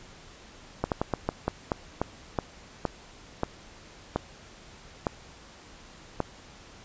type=slowing click train; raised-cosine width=1 ms; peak=-11 dBFS; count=14; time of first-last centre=0.84-6.203 s; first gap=78 ms; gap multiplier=1.25; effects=pink hiss -50 dBFS RMS until 6.84 s + resampled to 16000 Hz